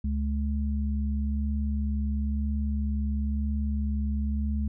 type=tone pair together; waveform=sine; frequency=70.5 / 212.5 Hz; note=C#2 / G#3; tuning=+30 / +40 cents; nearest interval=octave + perfect fifth; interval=1910 cents; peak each=-26 / -31 dBFS; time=0.04-4.68 s; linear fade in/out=5 ms; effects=none